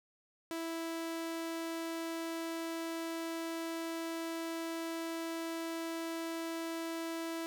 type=tone; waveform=sawtooth; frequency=329.6 Hz; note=E4; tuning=in tune; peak=-33 dBFS; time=0.51-7.46 s; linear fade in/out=0 ms; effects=none